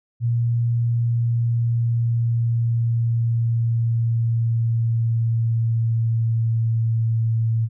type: tone with pitch glide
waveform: sine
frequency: 117.9 to 113.29 Hz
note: A#2 to A#2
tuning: +20 to -49 cents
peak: -17 dBFS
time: 0.2-7.69 s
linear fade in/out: 50 ms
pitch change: -69 cents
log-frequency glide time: 0.66-7.33 s
effects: none